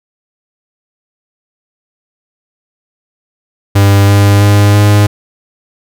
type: tone with pitch steps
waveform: 45% pulse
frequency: 100 / 101.1 / 102.22 / 103.35 Hz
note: G2 / G#2 / G#2 / G#2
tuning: +35 / -46 / -27 / -8 cents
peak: -4 dBFS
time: 3.75-5.07 s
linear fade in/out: 10 ms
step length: 330 ms
effects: none